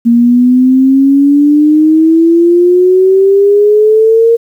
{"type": "exponential sweep", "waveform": "sine", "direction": "up", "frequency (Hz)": [232.7, 466.2], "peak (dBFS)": -3, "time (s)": [0.05, 4.37], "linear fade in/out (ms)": 20, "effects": ["7-bit"]}